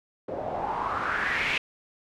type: noise with low-pass filter sweep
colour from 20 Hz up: white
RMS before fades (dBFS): -29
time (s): 0.28-1.58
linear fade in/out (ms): 5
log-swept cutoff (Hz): 530 to 2600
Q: 4.6
effects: none